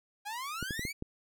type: exponential sweep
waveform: sawtooth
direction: up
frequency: 801 to 2349 Hz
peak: -33 dBFS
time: 0.25-0.93 s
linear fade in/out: 20 ms
type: clicks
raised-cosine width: 3 ms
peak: -24 dBFS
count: 5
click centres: 0.627 / 0.708 / 0.794 / 0.852 / 1.024 s
effects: none